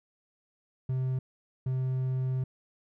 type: tone pair in turn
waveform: triangle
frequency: 129.7 / 129.7 Hz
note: C3 / C3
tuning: -15 / -15 cents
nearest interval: unison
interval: 0 cents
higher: neither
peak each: -25 dBFS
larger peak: neither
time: 0.89-1.19 / 1.66-2.44 s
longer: second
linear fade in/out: 5 ms
effects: none